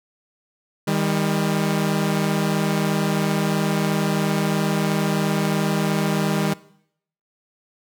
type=tone pair together; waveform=sawtooth; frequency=157.01 / 200 Hz; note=D#3 / G3; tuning=+16 / +35 cents; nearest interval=major third; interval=419 cents; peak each=-18 dBFS; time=0.87-6.54 s; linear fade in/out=10 ms; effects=noise-tail reverb RT60 0.7 s tail -20 dB re dry